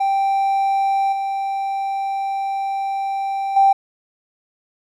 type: tone with level steps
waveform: triangle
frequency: 784 Hz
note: G5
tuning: in tune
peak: -13 / -18 / -6 dBFS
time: 0-3.73 s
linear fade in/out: 10 ms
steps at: 1.12 / 3.56 s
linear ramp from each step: 10 ms
effects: tanh soft clip ceiling -7 dBFS